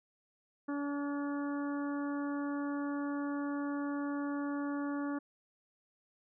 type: harmonic tone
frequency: 286 Hz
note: D4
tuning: 46 cents flat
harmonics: 1 / 2 / 3 / 4 / 5 / 6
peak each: -34 / -45 / -48 / -46 / -48 / -52 dBFS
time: 0.68-5.19 s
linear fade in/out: 10 ms
effects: none